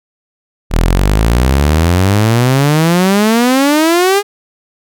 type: exponential sweep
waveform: sawtooth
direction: up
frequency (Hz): 38.55 to 415.3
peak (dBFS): -4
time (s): 0.7-4.23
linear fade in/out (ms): 50
effects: none